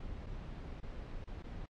brown noise with dropouts, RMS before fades -44 dBFS, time 0-1.66 s, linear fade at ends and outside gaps 5 ms, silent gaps 0.262-0.266 / 0.804-0.829 / 1.243-1.273 / 1.425-1.439 s, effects low-pass 4000 Hz 12 dB/octave + AAC 64 kbps

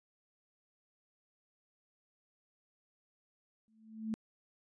sine tone with exponential growth, 220 Hz, A3, in tune, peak -31 dBFS, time 3.68-4.14 s, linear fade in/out 0 ms, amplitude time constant 100 ms, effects resampled to 22050 Hz

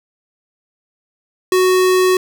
square tone, 370 Hz, F#4, in tune, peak -11 dBFS, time 1.52-2.17 s, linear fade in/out 2 ms, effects none

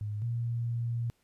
sine tone pair in turn, 104.9 / 117.75 Hz, G#2 / A#2, +18 / +18 cents, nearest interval major second, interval 200 cents, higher second, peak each -32 / -29 dBFS, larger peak second, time 0.01-0.22 / 0.22-1.1 s, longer second, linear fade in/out 0 ms, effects pink hiss -72 dBFS RMS until 1.23 s + resampled to 32000 Hz

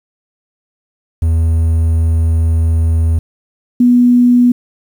triangle / sine tone pair in turn, 81.6 / 244.5 Hz, E2 / B3, -17 / -17 cents, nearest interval octave + perfect fifth, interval 1900 cents, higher second, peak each -7 / -5 dBFS, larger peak second, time 1.22-3.19 / 3.8-4.52 s, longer first, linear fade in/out 5 ms, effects 7-bit

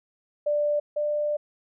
sine tone pair in turn, 590 / 594.1 Hz, D5 / D5, +8 / +20 cents, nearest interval unison, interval 12 cents, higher second, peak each -21 / -23 dBFS, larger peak first, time 0.46-0.8 / 0.96-1.37 s, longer second, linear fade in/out 10 ms, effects none

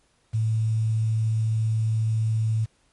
sine tone with quantisation, 110.7 Hz, A2, 11 cents sharp, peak -20 dBFS, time 0.33-2.66 s, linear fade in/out 20 ms, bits 8, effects pink hiss -65 dBFS RMS until 2.92 s + MP3 48 kbps

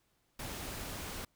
pink noise, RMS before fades -42 dBFS, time 0.39-1.25 s, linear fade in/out 5 ms, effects pink hiss -75 dBFS RMS until 1.35 s

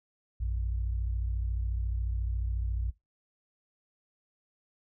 sine tone pair together, 58.15 / 92.3 Hz, A#1 / F#2, -4 / -4 cents, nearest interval minor sixth, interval 800 cents, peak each -29 / -37 dBFS, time 0.4-2.91 s, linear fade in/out 10 ms, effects noise-tail reverb RT60 0.2 s tail -20 dB re dry

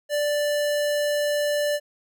square tone, 587.3 Hz, D5, in tune, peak -22 dBFS, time 0.09-1.8 s, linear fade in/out 50 ms, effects none

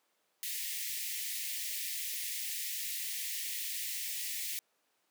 white high-pass noise, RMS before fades -38 dBFS, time 0.43-4.59 s, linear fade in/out 0 ms, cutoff 1800 Hz, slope 96 dB/octave, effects pink hiss -75 dBFS RMS until 5.1 s + high-pass 400 Hz 12 dB/octave

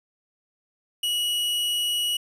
45% pulse tone with amplitude modulation, 2915 Hz, F#7, 26 cents flat, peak -21 dBFS, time 1.03-2.17 s, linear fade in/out 5 ms, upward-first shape sine, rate 212 Hz, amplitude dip 30%, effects resampled to 32000 Hz

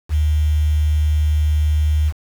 sine tone with quantisation, 75.9 Hz, D#2, 42 cents flat, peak -13 dBFS, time 0.09-2.13 s, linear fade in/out 50 ms, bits 6, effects none

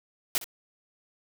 white noise with echo, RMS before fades -26 dBFS, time 0.35-0.38 s, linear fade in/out 0 ms, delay 62 ms, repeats 1, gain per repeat -14 dB, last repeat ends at 0.442 s, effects none

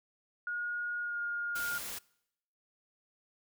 sine tone with pitch glide, 1438 to 1419.8 Hz, F#6 to F6, -50 to +28 cents, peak -33 dBFS, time 0.47-1.78 s, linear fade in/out 2 ms, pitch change -22 cents, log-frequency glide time 1.01-1.19 s
white noise, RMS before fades -41 dBFS, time 1.55-1.99 s, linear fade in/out 10 ms
effects noise-tail reverb RT60 0.8 s tail -24 dB re dry

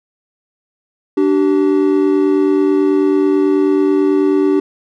triangle tone pair together, 293.7 / 382.9 Hz, D4 / G4, 0 / -41 cents, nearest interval perfect fourth, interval 459 cents, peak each -11 dBFS, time 1.17-4.6 s, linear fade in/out 5 ms, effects none

